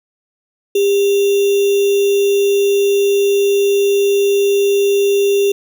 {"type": "tone with sample-and-hold", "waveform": "sine", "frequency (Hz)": 400, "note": "G4", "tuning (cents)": 35, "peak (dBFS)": -10, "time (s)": [0.75, 5.52], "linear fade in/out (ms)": 5, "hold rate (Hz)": 3150, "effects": []}